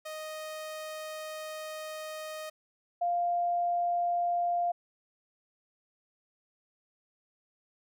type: tone pair in turn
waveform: sawtooth / sine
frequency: 622.3 / 698.5 Hz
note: D#5 / F5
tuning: 0 / 0 cents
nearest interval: major second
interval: 200 cents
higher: second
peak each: -34 / -26 dBFS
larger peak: second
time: 0.05-2.5 / 3.01-4.72 s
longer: first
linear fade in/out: 10 ms
effects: none